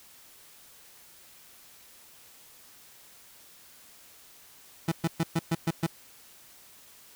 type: tone bursts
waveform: 30% pulse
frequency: 164.81 Hz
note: E3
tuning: in tune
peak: -21 dBFS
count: 7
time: 4.88-5.866 s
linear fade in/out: 5 ms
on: 38 ms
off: 120 ms
effects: white hiss -54 dBFS RMS until 7.15 s